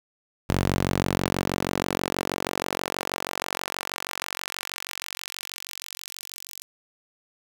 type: tone with high-pass filter sweep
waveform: sawtooth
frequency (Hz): 46.25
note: F#1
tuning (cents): 0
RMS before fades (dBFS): -30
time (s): 0.49-6.62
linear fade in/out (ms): 0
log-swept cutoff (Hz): 96 to 6500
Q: 0.76
effects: 8-bit